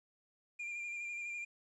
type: tone with vibrato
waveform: triangle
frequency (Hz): 2396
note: D7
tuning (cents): +34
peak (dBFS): -38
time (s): 0.59-1.45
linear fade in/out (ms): 10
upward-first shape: square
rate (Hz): 12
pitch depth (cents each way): 20
effects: resampled to 24000 Hz + 12-bit